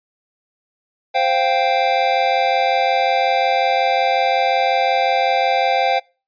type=chord; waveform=square; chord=C suspended fourth; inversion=none; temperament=equal; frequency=523.3 / 698.5 / 784 Hz; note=C5 / F5 / G5; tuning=0 / 0 / 0 cents; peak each=-22 / -20 / -18 dBFS; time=1.14-6 s; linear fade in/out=20 ms; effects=noise-tail reverb RT60 0.3 s tail -23 dB re dry + resampled to 11025 Hz